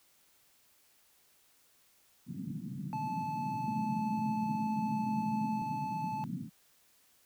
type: band-pass noise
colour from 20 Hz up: pink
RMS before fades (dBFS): -40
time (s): 2.26-6.5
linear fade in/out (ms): 50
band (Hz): 130 to 260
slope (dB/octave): 48
type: tone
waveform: triangle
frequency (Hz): 870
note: A5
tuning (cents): -20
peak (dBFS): -33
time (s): 2.93-6.24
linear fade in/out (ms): 0
type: tone with tremolo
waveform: sine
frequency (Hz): 216.4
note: A3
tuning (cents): -29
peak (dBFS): -32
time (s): 3.68-5.62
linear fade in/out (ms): 2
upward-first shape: triangle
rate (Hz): 8.8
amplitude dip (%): 25
effects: white hiss -67 dBFS RMS until 7.25 s